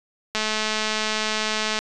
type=click train; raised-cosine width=0.2 ms; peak=-7 dBFS; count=312; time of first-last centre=0.35-1.79 s; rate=216 Hz; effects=resampled to 24000 Hz